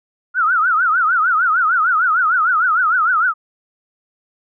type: tone with vibrato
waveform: sine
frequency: 1369 Hz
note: F6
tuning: 35 cents flat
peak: -12 dBFS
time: 0.34-3.34 s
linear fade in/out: 50 ms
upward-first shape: triangle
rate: 6.6 Hz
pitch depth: 210 cents each way
effects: none